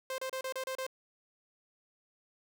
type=tone bursts; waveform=sawtooth; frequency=523.3 Hz; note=C5; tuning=in tune; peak=-31 dBFS; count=7; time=0.1-0.866 s; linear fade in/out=2 ms; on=82 ms; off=32 ms; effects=none